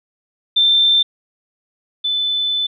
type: tone pair in turn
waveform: sine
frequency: 3565 / 3510 Hz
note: A7 / A7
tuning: +22 / -5 cents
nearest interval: unison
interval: 27 cents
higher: first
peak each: -10 / -16 dBFS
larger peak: first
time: 0.56-1.03 / 2.04-2.67 s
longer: second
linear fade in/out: 10 ms
effects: none